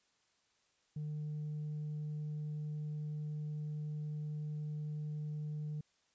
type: tone with tanh clipping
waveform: triangle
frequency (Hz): 150.9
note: D3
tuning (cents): +47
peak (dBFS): -38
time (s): 0.96-5.81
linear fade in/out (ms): 5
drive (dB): 6
effects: white hiss -75 dBFS RMS until 6.14 s + resampled to 16000 Hz